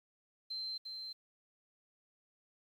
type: tone with echo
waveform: sine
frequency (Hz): 4115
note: C8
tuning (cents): -30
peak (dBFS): -38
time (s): 0.5-0.78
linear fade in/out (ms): 10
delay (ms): 350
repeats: 1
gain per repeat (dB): -4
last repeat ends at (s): 1.13
effects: 11-bit